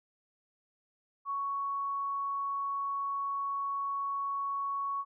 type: tone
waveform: sine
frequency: 1113 Hz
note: C#6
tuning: 7 cents sharp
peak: -31 dBFS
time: 1.25-5.05 s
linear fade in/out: 50 ms
effects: none